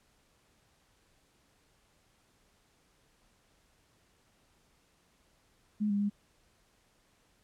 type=tone with pitch steps; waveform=sine; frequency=210.2 / 202.4 / 204.3 Hz; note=G#3 / G#3 / G#3; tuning=+21 / -44 / -28 cents; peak=-27 dBFS; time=5.8-6.1 s; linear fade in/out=20 ms; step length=100 ms; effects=pink hiss -69 dBFS RMS until 7.43 s + low-pass 11000 Hz 12 dB/octave